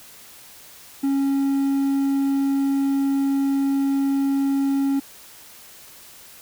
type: tone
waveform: triangle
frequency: 275.1 Hz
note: C#4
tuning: 13 cents flat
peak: -16 dBFS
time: 1.03-5 s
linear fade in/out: 10 ms
effects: white hiss -45 dBFS RMS until 6.41 s